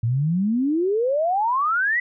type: exponential sweep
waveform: sine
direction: up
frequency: 110 to 2010 Hz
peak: -18 dBFS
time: 0.03-2 s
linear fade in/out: 5 ms
effects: none